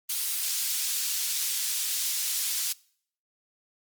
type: high-pass noise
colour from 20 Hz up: pink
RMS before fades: -29 dBFS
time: 0.09-2.73 s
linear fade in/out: 10 ms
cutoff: 4600 Hz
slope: 12 dB/octave
effects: noise-tail reverb RT60 0.6 s tail -24 dB re dry + Opus 32 kbps